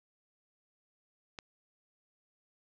click, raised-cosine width 0.2 ms, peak -24 dBFS, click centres 1.388 s, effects low-pass 6000 Hz 12 dB/octave

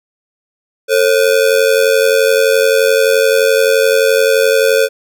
square ring-modulated tone, 493.9 Hz, B4, in tune, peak -6 dBFS, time 0.88-4.89 s, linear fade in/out 50 ms, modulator 45.8 Hz, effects none

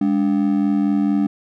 triangle ring-modulated tone, 246.9 Hz, B3, in tune, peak -10 dBFS, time 0.01-1.27 s, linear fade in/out 5 ms, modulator 42.2 Hz, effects none

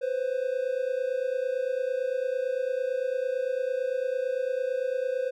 triangle tone pair together, 501.1 / 530 Hz, B4 / C5, +25 / +22 cents, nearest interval minor second, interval 97 cents, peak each -27 / -27 dBFS, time 0.01-5.31 s, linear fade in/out 20 ms, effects none

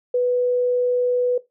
sine tone, 493.9 Hz, B4, in tune, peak -16 dBFS, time 0.14-1.38 s, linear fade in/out 5 ms, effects noise-tail reverb RT60 0.2 s tail -18 dB re dry

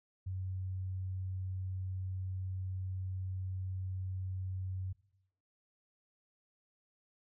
sine tone, 93.6 Hz, F#2, 20 cents sharp, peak -36 dBFS, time 0.26-4.93 s, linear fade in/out 10 ms, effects noise-tail reverb RT60 0.8 s tail -20 dB re dry

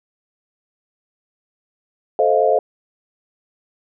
sine chord, F dominant seventh, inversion first, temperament just, 436.5 / 523.8 / 628.6 / 698.5 Hz, A4 / C5 / Eb5 / F5, -14 / +2 / +18 / 0 cents, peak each -18 dBFS, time 2.19-2.59 s, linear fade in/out 2 ms, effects none

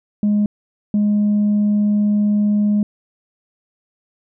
sine tone bursts at uneven times, 207.7 Hz, G#3, in tune, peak -11 dBFS, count 2, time 0.23-0.46 / 0.94-2.83 s, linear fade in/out 2 ms, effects tanh soft clip ceiling -11 dBFS

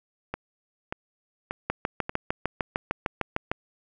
two click trains, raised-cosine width 0.5 ms, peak -10 / -15 dBFS, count 13 / 4, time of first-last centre 1.7-3.515 / 0.34-2.094 s, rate 6.61 / 1.71 Hz, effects none

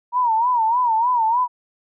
sine tone with vibrato, 940 Hz, A#5, 14 cents sharp, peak -15 dBFS, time 0.12-1.48 s, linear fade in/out 50 ms, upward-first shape sine, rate 3.3 Hz, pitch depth 120 cents each way, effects none

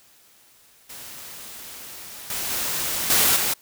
white noise with level steps, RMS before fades -39 / -28 / -26 / -18 / -23 dBFS, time 0.89-3.54 s, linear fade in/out 10 ms, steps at 2.3 / 2.5 / 3.1 / 3.36 s, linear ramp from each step 2 ms, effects white hiss -55 dBFS RMS until 3.61 s

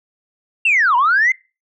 sine linear two-way sweep, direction down then up, 2785 to 922 to 2112 Hz, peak -10 dBFS, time 0.65-1.32 s, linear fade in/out 5 ms, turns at 0.96 s, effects noise-tail reverb RT60 0.3 s tail -25 dB re dry + tanh soft clip ceiling -7 dBFS

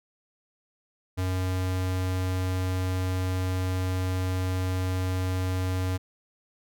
square tone, 92.5 Hz, F#2, in tune, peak -26 dBFS, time 1.17-5.98 s, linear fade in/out 20 ms, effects none

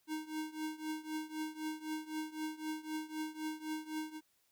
square tone with tremolo, 311.2 Hz, D#4, in tune, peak -36 dBFS, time 0.07-4.21 s, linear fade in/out 50 ms, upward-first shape triangle, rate 3.9 Hz, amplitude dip 90%, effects white hiss -75 dBFS RMS until 4.51 s

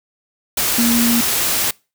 sine tone in noise, 235.2 Hz, A#3, 16 cents sharp, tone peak -14 dBFS, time 0.78-1.21 s, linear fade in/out 5 ms, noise white, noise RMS -18 dBFS, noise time 0.57-1.71 s, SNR +1 dB, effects noise-tail reverb RT60 0.3 s tail -25 dB re dry

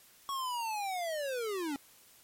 square linear sweep, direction down, 1115 to 268.9 Hz, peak -34 dBFS, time 0.29-1.76 s, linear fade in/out 0 ms, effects white hiss -60 dBFS RMS until 2.23 s + MP3 64 kbps

